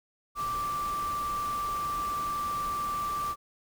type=tone in noise; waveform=sine; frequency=1172 Hz; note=D6; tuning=4 cents flat; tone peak=-29 dBFS; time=0.35-3.36 s; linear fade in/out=50 ms; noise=pink; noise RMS=-42 dBFS; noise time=0.35-3.36 s; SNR=+10 dB; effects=none